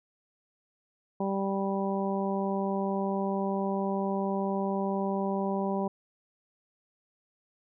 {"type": "harmonic tone", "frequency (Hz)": 195.6, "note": "G3", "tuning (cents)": -4, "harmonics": [1, 2, 3, 4, 5], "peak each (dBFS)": [-30, -33, -35, -36, -37], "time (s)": [1.2, 5.88], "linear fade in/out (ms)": 5, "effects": []}